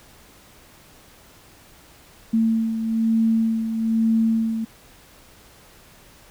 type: beating tone pair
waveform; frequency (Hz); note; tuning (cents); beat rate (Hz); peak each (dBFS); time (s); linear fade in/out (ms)
sine; 224.6 / 225.7; A3 / A3; +36 / +44; 1.1; -18 / -26; 2.33-4.65; 10
effects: pink hiss -50 dBFS RMS until 6.3 s